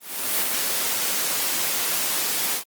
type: noise with ADSR envelope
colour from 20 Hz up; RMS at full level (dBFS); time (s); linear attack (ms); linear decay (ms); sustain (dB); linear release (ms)
white; -21; 0-2.64; 420; 12; -3; 97
effects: high-pass 200 Hz 12 dB/octave + Opus 24 kbps